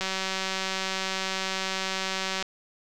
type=click train; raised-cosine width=0.2 ms; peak=-12 dBFS; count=460; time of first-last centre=0.01-2.426 s; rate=190 Hz; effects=none